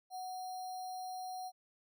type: tone with sample-and-hold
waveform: sine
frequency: 740 Hz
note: F#5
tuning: in tune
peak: -40 dBFS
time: 0.1-1.52 s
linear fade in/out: 50 ms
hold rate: 4900 Hz
effects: none